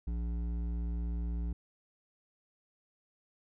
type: tone with hard clipping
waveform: sine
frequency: 58.1 Hz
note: A#1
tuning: 5 cents flat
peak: -34 dBFS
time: 0.07-1.53 s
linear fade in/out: 5 ms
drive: 10 dB
effects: none